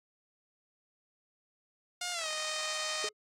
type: tone with pitch glide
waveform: 5% pulse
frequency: 712 to 619.8 Hz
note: F5 to D#5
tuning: +33 to -7 cents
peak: -22 dBFS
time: 2.01-3.09 s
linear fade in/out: 5 ms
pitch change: -240 cents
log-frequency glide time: 2.12-2.28 s
type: tone with exponential decay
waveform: triangle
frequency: 423.5 Hz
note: G#4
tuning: 34 cents sharp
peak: -30 dBFS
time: 3.04-3.13 s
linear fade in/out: 2 ms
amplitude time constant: 19 ms
effects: low-pass 10000 Hz 12 dB/octave + AAC 48 kbps